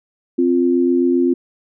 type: tone pair together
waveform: sine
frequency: 261.6 / 349.2 Hz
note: C4 / F4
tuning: 0 / 0 cents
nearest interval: perfect fourth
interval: 500 cents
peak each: -15 dBFS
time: 0.38-1.34 s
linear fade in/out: 10 ms
effects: none